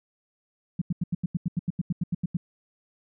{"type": "tone bursts", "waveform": "sine", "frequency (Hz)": 173.4, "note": "F3", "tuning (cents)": -12, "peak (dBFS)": -22, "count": 15, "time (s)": [0.79, 2.37], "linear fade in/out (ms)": 5, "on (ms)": 26, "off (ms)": 85, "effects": []}